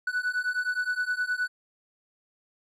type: beating tone pair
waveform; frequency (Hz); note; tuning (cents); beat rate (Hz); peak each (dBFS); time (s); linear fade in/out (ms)
triangle; 1480 / 1489.6; F#6 / F#6; 0 / +11; 9.6; -28 / -27; 0.07-1.48; 5
effects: resampled to 32000 Hz